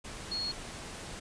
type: tone in noise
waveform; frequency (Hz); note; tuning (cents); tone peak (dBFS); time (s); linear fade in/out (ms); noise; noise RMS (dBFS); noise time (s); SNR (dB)
sine; 4318; C#8; -46; -32; 0.31-0.52; 10; pink; -43; 0.04-1.2; +8
effects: resampled to 22050 Hz